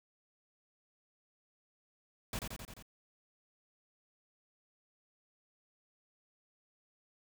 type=noise with echo; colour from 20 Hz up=pink; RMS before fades=-38 dBFS; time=2.33-2.39 s; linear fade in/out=2 ms; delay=87 ms; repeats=5; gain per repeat=-3 dB; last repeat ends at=2.825 s; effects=none